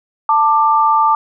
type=tone pair together; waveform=sine; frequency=887 / 1184 Hz; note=A5 / D6; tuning=+14 / +14 cents; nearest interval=perfect fourth; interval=500 cents; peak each=-12 dBFS; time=0.29-1.15 s; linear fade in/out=2 ms; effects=none